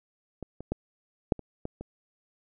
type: clicks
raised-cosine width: 2 ms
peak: -23 / -26 / -15 / -8 / -27 / -20 / -25 dBFS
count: 7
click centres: 0.427 / 0.606 / 0.72 / 1.322 / 1.393 / 1.654 / 1.81 s
effects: none